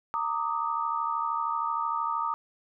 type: tone cluster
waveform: sine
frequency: 920 / 1182 / 1255 Hz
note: A#5 / D6 / D#6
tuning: -23 / +11 / +15 cents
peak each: -31 dBFS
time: 0.14-2.34 s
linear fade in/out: 0 ms
effects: none